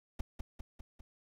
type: noise with echo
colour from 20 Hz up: brown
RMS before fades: -32 dBFS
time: 0.19-0.21 s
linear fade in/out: 5 ms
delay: 200 ms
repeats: 4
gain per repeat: -4 dB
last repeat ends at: 1.01 s
effects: none